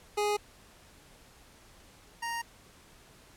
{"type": "tone pair in turn", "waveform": "25% pulse", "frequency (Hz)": [415.3, 932.3], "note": ["G#4", "A#5"], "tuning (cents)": [0, 0], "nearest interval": "octave + major second", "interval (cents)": 1400, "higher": "second", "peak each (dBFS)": [-23, -29], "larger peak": "first", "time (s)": [[0.17, 0.37], [2.22, 2.42]], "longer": "neither", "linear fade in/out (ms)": 10, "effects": ["pink hiss -57 dBFS RMS until 3.36 s", "low-pass 12000 Hz 12 dB/octave"]}